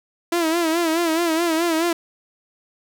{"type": "tone with vibrato", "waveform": "sawtooth", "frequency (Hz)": 331.5, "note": "E4", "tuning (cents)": 10, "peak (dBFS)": -14, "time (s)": [0.32, 1.93], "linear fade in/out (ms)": 5, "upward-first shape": "sine", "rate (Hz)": 4.7, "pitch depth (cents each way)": 83, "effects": []}